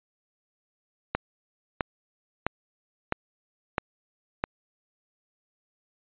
click train, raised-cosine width 0.5 ms, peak -9 dBFS, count 6, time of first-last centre 1.15-4.439 s, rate 1.52 Hz, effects resampled to 8000 Hz

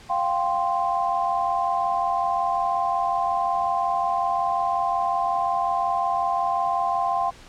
sine chord, F suspended second, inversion none, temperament equal, 698.5 / 784 / 1046.5 Hz, F5 / G5 / C6, 0 / 0 / 0 cents, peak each -25 dBFS, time 0.09-7.31 s, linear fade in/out 20 ms, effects pink hiss -47 dBFS RMS until 7.48 s + low-pass 7000 Hz 12 dB/octave

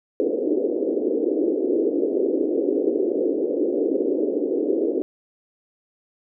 pink band-pass noise, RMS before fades -22 dBFS, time 0.2-5.02 s, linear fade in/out 0 ms, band 290 to 490 Hz, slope 48 dB/octave, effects none

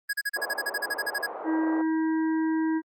square tone bursts, 1660 Hz, G#6, 1 cent flat, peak -26 dBFS, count 15, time 0.09-1.267 s, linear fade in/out 10 ms, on 43 ms, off 38 ms
pink band-pass noise, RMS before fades -37 dBFS, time 0.36-1.82 s, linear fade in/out 5 ms, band 450 to 1100 Hz, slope 24 dB/octave
harmonic tone, 319.3 Hz, D#4, 45 cents sharp, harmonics 1 / 3 / 5 / 6, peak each -23 / -36 / -40 / -44 dBFS, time 1.44-2.82 s, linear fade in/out 50 ms
effects Opus 32 kbps

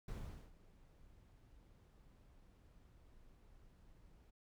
brown noise with ADSR envelope, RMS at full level -45 dBFS, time 0.08-4.31 s, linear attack 4 ms, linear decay 420 ms, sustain -19 dB, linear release 15 ms, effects none

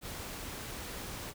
pink noise, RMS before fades -42 dBFS, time 0.01-1.34 s, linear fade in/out 50 ms, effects none

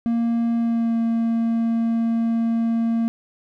triangle tone with pitch glide, 232.5 to 229.3 Hz, A#3 to A#3, -4 to -28 cents, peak -16 dBFS, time 0.06-3.08 s, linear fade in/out 0 ms, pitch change -24 cents, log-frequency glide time 0.57-0.97 s, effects none

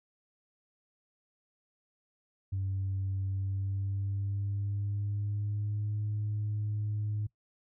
sine tone with pitch glide, 96.5 to 105.23 Hz, G2 to G#2, -27 to +23 cents, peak -29 dBFS, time 2.52-7.27 s, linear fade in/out 10 ms, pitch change +150 cents, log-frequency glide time 3.29-6 s, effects noise-tail reverb RT60 0.1 s tail -20 dB re dry + tanh soft clip ceiling -27 dBFS

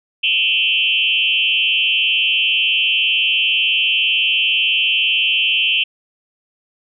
sine tone with frequency modulation, 2871 Hz, F7, 47 cents sharp, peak -13 dBFS, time 0.23-5.84 s, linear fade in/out 10 ms, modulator 154 Hz, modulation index 2.1, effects none

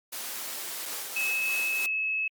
white noise, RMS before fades -36 dBFS, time 0.12-0.86 s, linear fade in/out 10 ms
white noise with tremolo, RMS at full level -34 dBFS, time 0.86-1.86 s, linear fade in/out 0 ms, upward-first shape triangle, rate 3.2 Hz, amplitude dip 40%
sine tone, 2587 Hz, E7, 33 cents flat, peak -26 dBFS, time 1.16-2.28 s, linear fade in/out 5 ms
effects high-pass 300 Hz 12 dB/octave + Opus 48 kbps

